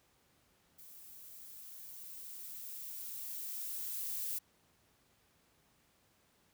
violet noise with level ramp, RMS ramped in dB -55 to -38 dBFS, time 0.78-4.39 s, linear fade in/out 10 ms, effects pink hiss -71 dBFS RMS until 6.53 s + high-pass 60 Hz 12 dB/octave

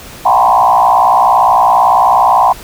sine tone with frequency modulation, 875 Hz, A5, 10 cents flat, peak -5 dBFS, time 0.25-2.53 s, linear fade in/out 10 ms, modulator 58.9 Hz, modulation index 3, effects pink hiss -32 dBFS RMS until 2.63 s

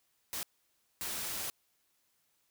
white noise bursts at uneven times, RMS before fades -38 dBFS, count 2, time 0.33-0.43 / 1.01-1.5 s, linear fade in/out 0 ms, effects white hiss -75 dBFS RMS until 2.5 s

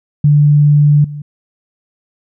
sine tone with level steps, 147 Hz, D3, 2 cents sharp, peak -5 / -22 dBFS, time 0.24-1.22 s, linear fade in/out 5 ms, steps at 1.04 s, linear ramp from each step 5 ms, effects none

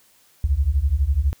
sine beating tone pair, 63.5 / 75.5 Hz, B1 / D2, +49 / +48 cents, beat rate 12 Hz, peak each -20 / -19 dBFS, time 0.44-1.33 s, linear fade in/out 0 ms, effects white hiss -57 dBFS RMS until 1.4 s

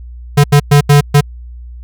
square tone bursts at uneven times, 144.5 Hz, D3, 28 cents flat, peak -4 dBFS, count 5, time 0.37-0.44 / 0.52-0.6 / 0.71-0.81 / 0.89-1.01 / 1.14-1.21 s, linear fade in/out 10 ms, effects added 60 Hz sine -27 dBFS peak until 1.83 s

